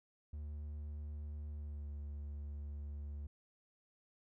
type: tone with pitch glide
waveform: triangle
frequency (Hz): 74.3 to 72.6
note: D2 to D2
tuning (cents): +21 to -19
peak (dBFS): -40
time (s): 0.33-3.27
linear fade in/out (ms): 5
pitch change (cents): -40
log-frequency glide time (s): 1.55-1.87
effects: none